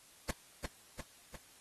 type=noise with echo; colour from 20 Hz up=pink; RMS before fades=-33 dBFS; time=0.29-0.31 s; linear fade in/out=5 ms; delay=350 ms; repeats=3; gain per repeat=-4 dB; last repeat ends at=1.36 s; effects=white hiss -61 dBFS RMS until 1.6 s + AAC 32 kbps